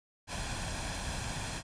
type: noise with comb filter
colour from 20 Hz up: pink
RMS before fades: -37 dBFS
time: 0.27-1.63 s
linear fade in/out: 50 ms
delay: 1.2 ms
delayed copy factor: +0.55
effects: resampled to 22050 Hz